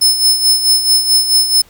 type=tone with tremolo; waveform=sawtooth; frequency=5230 Hz; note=E8; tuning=15 cents flat; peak=-4 dBFS; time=0.01-1.62 s; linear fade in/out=10 ms; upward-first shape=sine; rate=4.6 Hz; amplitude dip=65%; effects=pink hiss -47 dBFS RMS until 1.69 s